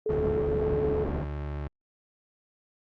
sine tone, 431.2 Hz, A4, 35 cents flat, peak -25 dBFS, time 0.06-1.04 s, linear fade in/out 2 ms
30% pulse tone with vibrato, 73 Hz, D2, 10 cents flat, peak -29 dBFS, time 0.09-1.68 s, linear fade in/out 10 ms, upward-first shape sine, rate 19 Hz, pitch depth 16 cents each way
white low-pass noise, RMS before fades -33 dBFS, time 0.09-1.24 s, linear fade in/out 2 ms, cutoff 410 Hz, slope 12 dB/octave
effects low-pass 2000 Hz 12 dB/octave + Opus 32 kbps

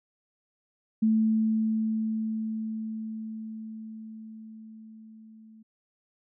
sine tone with level ramp, 220 Hz, A3, in tune, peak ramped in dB -19 to -49 dBFS, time 1.02-5.63 s, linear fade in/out 10 ms, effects none

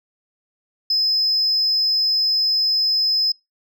sine tone, 5100 Hz, D#8, 42 cents sharp, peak -14 dBFS, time 0.9-3.32 s, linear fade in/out 5 ms, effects noise-tail reverb RT60 0.2 s tail -26 dB re dry + tanh soft clip ceiling -13 dBFS

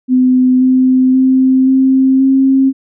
sine tone with pitch steps, 254.7 / 257.8 / 261 / 264.1 / 267.4 Hz, C4 / C4 / C4 / C4 / C4, -46 / -26 / -4 / +16 / +38 cents, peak -6 dBFS, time 0.08-2.73 s, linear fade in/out 50 ms, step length 530 ms, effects none

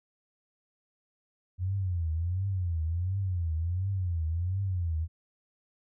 sine tone with vibrato, 88.4 Hz, F2, 22 cents sharp, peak -27 dBFS, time 1.58-5.08 s, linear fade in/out 50 ms, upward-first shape triangle, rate 1.4 Hz, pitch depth 210 cents each way, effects none

